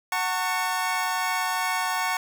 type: chord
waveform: 25% pulse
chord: F# minor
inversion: none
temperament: equal with one note detuned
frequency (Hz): 740 / 901.1 / 1108.7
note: F#5 / A5 / C#6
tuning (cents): 0 / +41 / 0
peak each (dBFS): -25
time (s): 0.12-2.17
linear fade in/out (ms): 2
effects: none

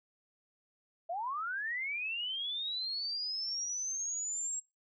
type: linear sweep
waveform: sine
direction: up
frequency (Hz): 644 to 7630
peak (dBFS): -34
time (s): 1.09-4.6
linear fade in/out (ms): 10
effects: noise-tail reverb RT60 0.2 s tail -21 dB re dry

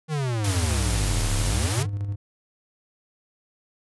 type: exponential two-way sweep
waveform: square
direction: down then up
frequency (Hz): 161.5 to 32.96 to 161.5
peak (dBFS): -24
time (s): 0.08-1.87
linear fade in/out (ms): 50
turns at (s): 1.36
type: noise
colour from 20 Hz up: white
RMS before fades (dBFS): -29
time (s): 0.44-1.83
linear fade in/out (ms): 5
type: tone with tremolo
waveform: triangle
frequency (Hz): 100.9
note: G#2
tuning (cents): -49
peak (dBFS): -22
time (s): 0.47-2.16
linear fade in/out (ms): 10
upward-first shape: square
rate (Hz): 13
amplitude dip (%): 40
effects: resampled to 24000 Hz

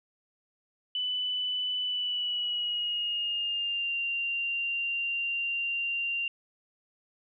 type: tone with pitch glide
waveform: sine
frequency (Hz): 2991 to 2775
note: F#7 to F7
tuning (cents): +18 to -12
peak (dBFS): -28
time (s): 0.95-6.28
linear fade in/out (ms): 2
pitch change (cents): -130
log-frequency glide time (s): 1.83-3.96
effects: none

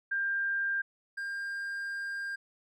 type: tone pair in turn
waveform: sine / triangle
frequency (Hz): 1594 / 1601.3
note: G6 / G6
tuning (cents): +28 / +36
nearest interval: unison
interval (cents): 8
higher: second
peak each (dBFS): -28 / -32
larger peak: first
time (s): 0.11-0.82 / 1.17-2.36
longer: second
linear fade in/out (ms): 10
effects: none

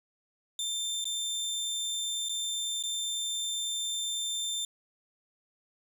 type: tone with dropouts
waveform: 25% pulse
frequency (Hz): 3578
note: A7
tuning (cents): +28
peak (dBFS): -27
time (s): 0.59-4.65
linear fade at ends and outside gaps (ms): 2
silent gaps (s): 1.043-1.054 / 2.287-2.293 / 2.827-2.836
effects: none

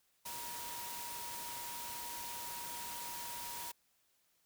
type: tone in noise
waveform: sine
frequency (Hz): 951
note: A#5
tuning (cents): +34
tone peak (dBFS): -47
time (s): 0.25-3.72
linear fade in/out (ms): 10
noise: white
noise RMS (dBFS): -45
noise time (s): 0.25-3.72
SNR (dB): -5
effects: white hiss -75 dBFS RMS until 4.45 s

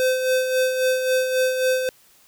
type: tone with tremolo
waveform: square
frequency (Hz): 514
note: C5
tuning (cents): -31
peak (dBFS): -17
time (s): 0-1.89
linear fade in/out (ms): 0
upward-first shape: sine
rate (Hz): 3.7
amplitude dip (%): 50
effects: white hiss -55 dBFS RMS until 2.27 s

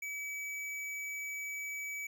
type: tone with hard clipping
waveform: sine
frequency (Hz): 2286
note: D7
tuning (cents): -47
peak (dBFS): -39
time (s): 0.02-2.07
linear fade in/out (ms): 5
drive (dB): 16
effects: none

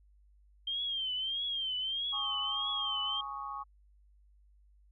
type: tone with vibrato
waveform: sine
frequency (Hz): 3166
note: G7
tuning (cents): +17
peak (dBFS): -32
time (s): 0.67-3.21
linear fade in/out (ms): 5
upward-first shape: triangle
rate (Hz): 1.6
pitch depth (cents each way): 110
type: chord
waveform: sine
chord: Ab suspended fourth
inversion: none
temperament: equal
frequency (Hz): 830.6 / 1108.7 / 1244.5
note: Ab5 / Db6 / Eb6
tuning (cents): 0 / 0 / 0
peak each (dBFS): -44 / -39 / -45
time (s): 2.12-3.64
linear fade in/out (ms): 20
effects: added 50 Hz sine -60 dBFS peak until 4.91 s

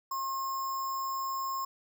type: tone with sample-and-hold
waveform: sine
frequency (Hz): 1072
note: C6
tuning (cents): +42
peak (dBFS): -31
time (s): 0.11-1.65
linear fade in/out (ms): 5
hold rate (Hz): 6300
effects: none

